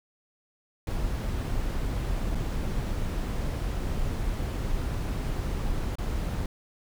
brown noise with dropouts, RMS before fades -29 dBFS, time 0.87-6.46 s, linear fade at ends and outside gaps 2 ms, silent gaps 2.349-2.353 / 5.955-5.984 s, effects none

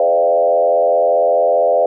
sine tone with frequency modulation, 594 Hz, D5, 20 cents sharp, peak -10 dBFS, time 0-1.86 s, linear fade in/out 2 ms, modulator 84.8 Hz, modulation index 1.4, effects none

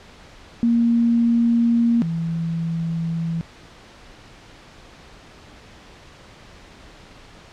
sine tone pair in turn, 233.9 / 165.39 Hz, A#3 / E3, +6 / +6 cents, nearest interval tritone, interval 600 cents, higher first, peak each -14 / -21 dBFS, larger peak first, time 0.63-2.02 / 2.02-3.41 s, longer neither, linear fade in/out 0 ms, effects pink hiss -45 dBFS RMS until 7.52 s + low-pass 5000 Hz 12 dB/octave

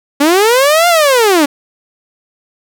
sawtooth linear two-way sweep, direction up then down, 274.1 to 710 to 274.1 Hz, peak -3 dBFS, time 0.2-1.46 s, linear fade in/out 10 ms, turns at 0.88 s, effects none

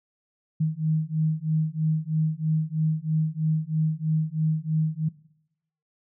sine beating tone pair, 155.56 / 158.66 Hz, D#3 / D#3, 0 / +34 cents, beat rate 3.1 Hz, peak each -25 dBFS, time 0.6-5.09 s, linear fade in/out 10 ms, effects noise-tail reverb RT60 0.8 s tail -20 dB re dry

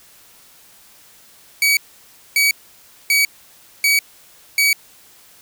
sawtooth tone bursts, 2268 Hz, C#7, 39 cents sharp, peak -9 dBFS, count 5, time 1.62-4.73 s, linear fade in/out 2 ms, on 150 ms, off 590 ms, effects white hiss -48 dBFS RMS until 5.41 s

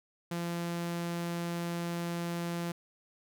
sawtooth tone, 171.3 Hz, F3, 33 cents flat, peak -29 dBFS, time 0.31-2.72 s, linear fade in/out 5 ms, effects none

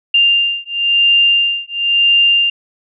sine beating tone pair, 2794 / 2794.98 Hz, F7 / F7, 0 / +1 cents, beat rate 0.98 Hz, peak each -13 dBFS, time 0.14-2.5 s, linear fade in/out 5 ms, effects none

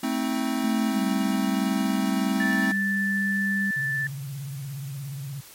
square chord, A diminished, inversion none, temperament equal with one note detuned, 220 / 261.6 / 318.8 Hz, A3 / C4 / Eb4, 0 / 0 / +42 cents, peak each -30 / -27 / -32 dBFS, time 0.03-2.72 s, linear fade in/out 5 ms
sine tone with pitch glide, 220 to 198.28 Hz, A3 to G3, 0 to +20 cents, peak -25 dBFS, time 0.64-3.71 s, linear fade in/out 5 ms, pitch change -180 cents, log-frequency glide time 0.87-1.02 s
sine tone, 1760 Hz, A6, in tune, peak -24 dBFS, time 2.4-4.07 s, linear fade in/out 2 ms
sine tone with vibrato, 138.59 Hz, C#3, in tune, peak -31 dBFS, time 3.76-5.41 s, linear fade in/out 10 ms, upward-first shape triangle, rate 17 Hz, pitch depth 120 cents each way
effects white hiss -47 dBFS RMS until 5.54 s + MP3 64 kbps

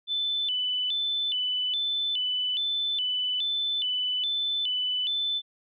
sine tone with vibrato, 3245 Hz, G#7, 41 cents flat, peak -25 dBFS, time 0.07-5.42 s, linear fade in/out 50 ms, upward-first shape square, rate 1.2 Hz, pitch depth 140 cents each way, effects none

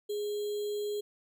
sine tone with sample-and-hold, 415.3 Hz, G#4, in tune, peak -31 dBFS, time 0.09-1.01 s, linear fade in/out 10 ms, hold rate 3675 Hz, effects none

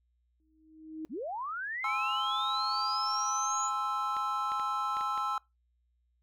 sine tone with exponential growth, 314.9 Hz, D#4, 21 cents sharp, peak -34 dBFS, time 0.4-1.05 s, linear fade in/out 0 ms, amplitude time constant 140 ms
sine linear sweep, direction up, 173.4 to 6970 Hz, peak -34 dBFS, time 1.09-3.71 s, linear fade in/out 50 ms
triangle chord, Ab augmented, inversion none, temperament equal, 830.6 / 1046.5 / 1318.5 Hz, Ab5 / C6 / E6, 0 / 0 / 0 cents, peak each -35 / -34 / -30 dBFS, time 1.84-5.38 s, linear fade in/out 2 ms
clicks, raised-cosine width 0.3 ms, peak -28 dBFS, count 6, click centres 4.167 / 4.519 / 4.597 / 4.969 / 5.01 / 5.177 s
effects noise-tail reverb RT60 0.2 s tail -23 dB re dry + added 60 Hz sine -70 dBFS peak until 6.22 s

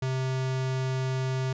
square tone, 130.81 Hz, C3, in tune, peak -27 dBFS, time 0.02-1.53 s, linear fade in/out 5 ms, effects resampled to 16000 Hz

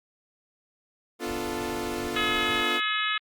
sawtooth chord, B half-diminished seventh, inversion none, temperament equal, 246.9 / 293.7 / 349.2 / 440 Hz, B3 / D4 / F4 / A4, 0 / 0 / 0 / 0 cents, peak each -32 / -33 / -29 / -31 dBFS, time 1.19-2.81 s, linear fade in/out 50 ms
pink low-pass noise, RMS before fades -44 dBFS, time 1.26-2.63 s, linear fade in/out 10 ms, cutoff 170 Hz, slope 24 dB/octave
harmonic tone, 425 Hz, G#4, 40 cents sharp, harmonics 3 / 4 / 5 / 6 / 7 / 8 / 9, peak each -30 / -31 / -32 / -33 / -33 / -34 / -35 dBFS, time 2.16-3.18 s, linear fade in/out 5 ms
effects Opus 48 kbps

